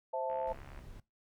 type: chord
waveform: sine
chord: A minor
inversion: first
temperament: equal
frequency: 523.3 / 659.3 / 880 Hz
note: C5 / E5 / A5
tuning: 0 / 0 / 0 cents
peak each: -37 dBFS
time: 0.13-0.53 s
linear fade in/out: 10 ms
type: click train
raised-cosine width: 0.5 ms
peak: -38 dBFS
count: 35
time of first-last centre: 0.3-0.791 s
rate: 69.3 Hz
type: noise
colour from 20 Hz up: brown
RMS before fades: -49 dBFS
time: 0.47-1 s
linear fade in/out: 2 ms
effects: noise-tail reverb RT60 0.2 s tail -20 dB re dry